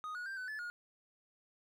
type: tone with pitch steps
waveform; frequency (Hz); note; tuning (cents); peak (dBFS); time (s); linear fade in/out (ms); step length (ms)
triangle; 1245 / 1457 / 1579 / 1506 / 1732 / 1435; D#6 / F#6 / G6 / F#6 / A6 / F6; +1 / -27 / +12 / +30 / -28 / +47; -38; 0.04-0.7; 0; 110
effects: none